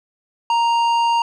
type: tone with tanh clipping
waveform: triangle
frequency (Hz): 932.3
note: A#5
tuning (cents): 0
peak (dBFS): -16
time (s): 0.5-1.22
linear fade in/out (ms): 2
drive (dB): 15
effects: none